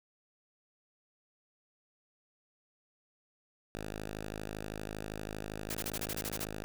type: tone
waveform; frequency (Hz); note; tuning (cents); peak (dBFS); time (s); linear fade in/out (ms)
5% pulse; 52.6; G#1; +23; -28; 3.75-6.64; 0
type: noise bursts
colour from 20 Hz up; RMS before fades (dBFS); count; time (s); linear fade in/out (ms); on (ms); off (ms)
white; -38; 10; 5.7-6.447; 5; 45; 33
effects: none